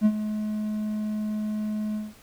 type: tone with ADSR envelope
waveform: triangle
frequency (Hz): 213.1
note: G#3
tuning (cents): +45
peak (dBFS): -12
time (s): 0.01-2.14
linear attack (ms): 46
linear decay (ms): 57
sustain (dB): -12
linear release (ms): 190
effects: pink hiss -53 dBFS RMS until 2.22 s